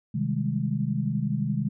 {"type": "chord", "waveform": "sine", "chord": "Ab major seventh", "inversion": "first", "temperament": "equal with one note detuned", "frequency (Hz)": [129.91, 155.56, 196, 207.7], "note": ["C3", "Eb3", "G3", "Ab3"], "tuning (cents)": [-12, 0, 0, 0], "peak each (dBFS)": [-29, -29, -32, -29], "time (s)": [0.14, 1.69], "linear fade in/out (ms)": 10, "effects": []}